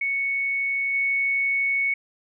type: tone with level steps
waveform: sine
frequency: 2217 Hz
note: C#7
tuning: in tune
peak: -22 / -20 dBFS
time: 0.01-1.94 s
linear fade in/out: 5 ms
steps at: 0.93 s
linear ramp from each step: 20 ms
effects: none